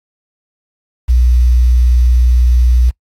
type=tone with quantisation; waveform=sine; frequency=60.9 Hz; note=B1; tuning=24 cents flat; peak=-6 dBFS; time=1.08-2.91 s; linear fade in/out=20 ms; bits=6; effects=noise-tail reverb RT60 0.1 s tail -24 dB re dry + AAC 48 kbps